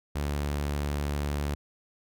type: tone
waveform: sawtooth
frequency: 72.5 Hz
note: D2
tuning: 22 cents flat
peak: -24 dBFS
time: 0.15-1.55 s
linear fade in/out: 10 ms
effects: none